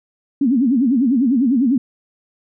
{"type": "tone with vibrato", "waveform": "sine", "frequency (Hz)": 253.9, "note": "B3", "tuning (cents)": 48, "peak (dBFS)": -12, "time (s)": [0.41, 1.78], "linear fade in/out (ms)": 5, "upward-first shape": "sine", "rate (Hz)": 10, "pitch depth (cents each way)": 220, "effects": []}